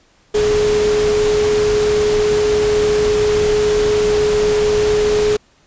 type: tone in noise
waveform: sine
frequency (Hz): 421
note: G#4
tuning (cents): +24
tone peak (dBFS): -12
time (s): 0.34-5.37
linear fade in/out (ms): 10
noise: pink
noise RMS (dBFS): -23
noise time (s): 0.34-5.37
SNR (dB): +8
effects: pink hiss -54 dBFS RMS until 5.66 s + resampled to 16000 Hz